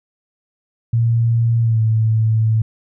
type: tone with pitch glide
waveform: sine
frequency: 116 to 110.76 Hz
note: A#2 to A2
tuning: -8 to +12 cents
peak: -12 dBFS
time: 0.93-2.62 s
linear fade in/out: 5 ms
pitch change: -80 cents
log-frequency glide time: 1.61-1.8 s
effects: none